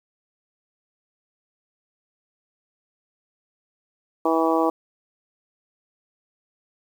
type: harmonic tone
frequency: 162.7 Hz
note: E3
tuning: 22 cents flat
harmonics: 2 / 3 / 4 / 5 / 6 / 7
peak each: -22 / -24 / -25 / -26 / -27 / -27 dBFS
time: 4.25-4.7 s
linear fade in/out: 5 ms
effects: 8-bit